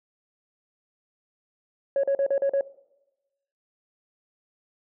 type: tone bursts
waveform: sine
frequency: 553 Hz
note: C#5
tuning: 4 cents flat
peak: -18 dBFS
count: 6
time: 1.96-2.61 s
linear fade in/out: 2 ms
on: 75 ms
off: 40 ms
effects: noise-tail reverb RT60 1.0 s tail -20 dB re dry + tanh soft clip ceiling -17 dBFS